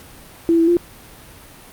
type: tone with pitch steps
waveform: sine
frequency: 334 / 330.4 / 346.6 Hz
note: E4 / E4 / F4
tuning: +23 / +4 / -13 cents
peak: -11 dBFS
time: 0.49-0.769 s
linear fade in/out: 0 ms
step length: 93 ms
effects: pink hiss -42 dBFS RMS until 1.72 s + Opus 48 kbps